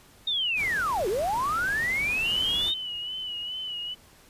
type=linear two-way sweep; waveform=sine; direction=down then up; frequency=3729 to 349.3 to 3729 Hz; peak=-24 dBFS; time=0.27-2.74 s; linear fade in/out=5 ms; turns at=1.08 s
type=noise; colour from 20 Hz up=pink; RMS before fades=-39 dBFS; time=0.55-2.73 s; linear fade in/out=50 ms
type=tone with vibrato; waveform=sine; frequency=2960 Hz; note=F#7; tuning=in tune; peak=-31 dBFS; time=2.24-3.95 s; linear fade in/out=20 ms; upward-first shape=sine; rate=2.4 Hz; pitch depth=56 cents each way
effects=pink hiss -55 dBFS RMS until 4.29 s + resampled to 32000 Hz